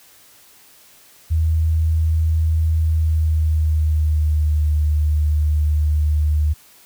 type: tone with pitch glide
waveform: sine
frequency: 80 to 75.64 Hz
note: D#2 to D#2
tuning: +49 to -48 cents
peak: -14 dBFS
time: 1.3-6.54 s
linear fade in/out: 20 ms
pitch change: -97 cents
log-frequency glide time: 2.76-4.7 s
effects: white hiss -49 dBFS RMS until 6.85 s